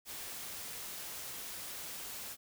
white noise, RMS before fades -44 dBFS, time 0.05-2.37 s, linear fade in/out 50 ms, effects none

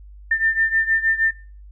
sine beating tone pair, 1794 / 1800.4 Hz, A6 / A6, +33 / +39 cents, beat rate 6.4 Hz, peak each -18 / -22 dBFS, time 0.31-1.31 s, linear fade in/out 5 ms, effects noise-tail reverb RT60 0.4 s tail -21 dB re dry + added 50 Hz sine -39 dBFS peak until 1.71 s

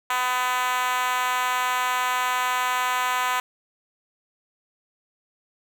5% pulse tone with high-pass filter, 251.3 Hz, B3, 30 cents sharp, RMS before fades -24 dBFS, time 0.1-3.4 s, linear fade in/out 2 ms, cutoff 940 Hz, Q 3.1, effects none

